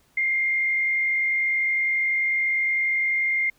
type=tone with frequency modulation; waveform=sine; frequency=2113 Hz; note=C7; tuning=16 cents sharp; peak=-20 dBFS; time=0.17-3.5 s; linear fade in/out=5 ms; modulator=51.1 Hz; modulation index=0.56; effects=pink hiss -62 dBFS RMS until 3.58 s